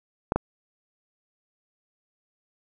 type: clicks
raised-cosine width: 1 ms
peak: -8 dBFS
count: 2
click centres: 0.321 / 0.36 s
effects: none